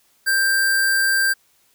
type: tone with sample-and-hold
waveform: sine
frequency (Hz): 1581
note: G6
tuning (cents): +14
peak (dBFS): -15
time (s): 0.26-1.34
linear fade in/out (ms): 20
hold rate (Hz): 6300
effects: white hiss -60 dBFS RMS until 1.74 s